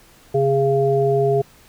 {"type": "harmonic tone", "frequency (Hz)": 137.1, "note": "C#3", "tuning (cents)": -19, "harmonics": [1, 3, 5], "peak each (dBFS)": [-21, -16, -22], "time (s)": [0.34, 1.42], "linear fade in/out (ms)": 10, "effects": ["pink hiss -50 dBFS RMS until 1.68 s"]}